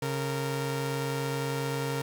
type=tone pair together; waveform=sawtooth; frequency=137.29 / 461.8 Hz; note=C#3 / A#4; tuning=-16 / -16 cents; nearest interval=octave + major sixth; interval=2100 cents; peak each=-27 / -29 dBFS; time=0.02-2.02 s; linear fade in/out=5 ms; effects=10-bit